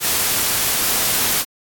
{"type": "noise", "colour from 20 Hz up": "white", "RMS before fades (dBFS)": -18, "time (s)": [0, 1.45], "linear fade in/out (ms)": 50, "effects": ["AAC 64 kbps"]}